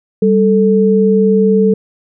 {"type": "tone pair together", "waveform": "sine", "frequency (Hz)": [196, 440], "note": ["G3", "A4"], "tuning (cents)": [0, 0], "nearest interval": "octave + major second", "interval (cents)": 1400, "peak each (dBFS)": -10, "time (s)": [0.22, 1.74], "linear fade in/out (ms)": 5, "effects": []}